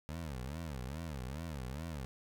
20% pulse tone with vibrato, 72.2 Hz, D2, 29 cents flat, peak -35 dBFS, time 0.09-2.05 s, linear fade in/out 0 ms, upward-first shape sine, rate 2.4 Hz, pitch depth 270 cents each way, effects none

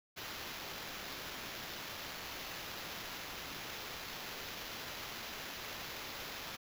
white noise with sample-and-hold, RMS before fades -45 dBFS, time 0.16-6.57 s, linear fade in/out 20 ms, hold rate 8820 Hz, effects none

